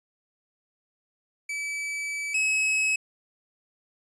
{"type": "tone pair in turn", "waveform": "45% pulse", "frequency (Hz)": [2300, 2567], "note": ["D7", "E7"], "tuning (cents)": [-37, -47], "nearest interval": "major second", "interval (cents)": 190, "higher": "second", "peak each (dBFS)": [-29, -22], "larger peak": "second", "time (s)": [[1.49, 2.34], [2.34, 2.96]], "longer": "first", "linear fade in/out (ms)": 5, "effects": ["resampled to 24000 Hz"]}